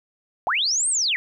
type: linear two-way sweep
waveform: sine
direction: up then down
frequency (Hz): 622.3 to 8860 to 1821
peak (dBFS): -19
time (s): 0.47-1.16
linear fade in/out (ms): 0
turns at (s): 0.89
effects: 10-bit